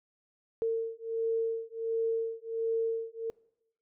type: beating tone pair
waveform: sine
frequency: 453 / 454.4 Hz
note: A#4 / A#4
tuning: -50 / -44 cents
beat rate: 1.4 Hz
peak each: -32 / -32 dBFS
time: 0.62-3.3 s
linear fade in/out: 0 ms
effects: noise-tail reverb RT60 0.8 s tail -23 dB re dry